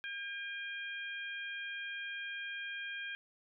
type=harmonic tone; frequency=805 Hz; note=G5; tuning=46 cents sharp; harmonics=2 / 3 / 4; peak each=-41 / -45 / -47 dBFS; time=0.04-3.15 s; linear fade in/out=0 ms; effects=none